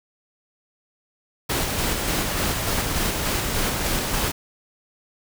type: noise with tremolo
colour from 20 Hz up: pink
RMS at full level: -23 dBFS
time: 1.49-4.32 s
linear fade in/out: 10 ms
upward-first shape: square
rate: 3.4 Hz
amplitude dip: 25%
effects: none